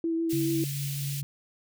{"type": "tone with vibrato", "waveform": "sine", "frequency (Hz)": 329.6, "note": "E4", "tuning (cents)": 0, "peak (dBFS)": -25, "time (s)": [0.04, 0.64], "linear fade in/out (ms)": 2, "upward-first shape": "sine", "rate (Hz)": 6.9, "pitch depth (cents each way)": 15}
{"type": "high-pass noise", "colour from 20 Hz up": "white", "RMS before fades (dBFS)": -38, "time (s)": [0.29, 1.22], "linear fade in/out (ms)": 20, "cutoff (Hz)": 2200, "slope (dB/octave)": 24}
{"type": "tone with tremolo", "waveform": "sine", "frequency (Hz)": 140.7, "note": "C#3", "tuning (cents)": 26, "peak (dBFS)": -29, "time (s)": [0.33, 1.23], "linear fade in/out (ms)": 0, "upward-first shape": "triangle", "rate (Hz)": 4.4, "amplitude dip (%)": 25}
{"effects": []}